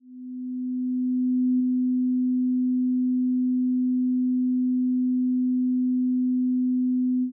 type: tone with ADSR envelope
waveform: sine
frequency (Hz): 252.5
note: B3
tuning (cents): +39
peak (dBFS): -18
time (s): 0-7.32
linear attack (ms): 1600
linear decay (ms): 5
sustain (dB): -2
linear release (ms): 93
effects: none